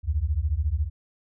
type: beating tone pair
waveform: sine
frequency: 68.5 / 82.5 Hz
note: C#2 / E2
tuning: -20 / +2 cents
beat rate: 14 Hz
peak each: -25 dBFS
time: 0.03-0.9 s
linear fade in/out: 50 ms
effects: none